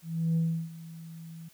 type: tone with ADSR envelope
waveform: sine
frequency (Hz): 164.1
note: E3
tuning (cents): -8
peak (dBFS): -21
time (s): 0.02-1.49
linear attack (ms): 340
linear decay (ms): 330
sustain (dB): -20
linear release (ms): 10
effects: tanh soft clip ceiling -21 dBFS + white hiss -60 dBFS RMS until 1.53 s